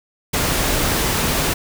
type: noise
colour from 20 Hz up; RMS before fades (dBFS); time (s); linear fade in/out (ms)
pink; -19; 0.33-1.54; 10
effects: none